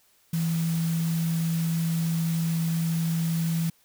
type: tone in noise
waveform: sine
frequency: 164.81 Hz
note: E3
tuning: in tune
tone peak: -23 dBFS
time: 0.33-3.7 s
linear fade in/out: 5 ms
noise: white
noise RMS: -39 dBFS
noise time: 0.33-3.7 s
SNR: +13 dB
effects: white hiss -63 dBFS RMS until 3.84 s